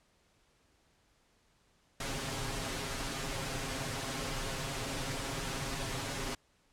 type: noise with comb filter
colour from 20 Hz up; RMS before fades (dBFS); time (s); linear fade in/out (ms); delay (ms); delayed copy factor
pink; -37; 2-6.35; 5; 7.4; +1
effects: pink hiss -70 dBFS RMS until 6.72 s + low-pass 9000 Hz 12 dB/octave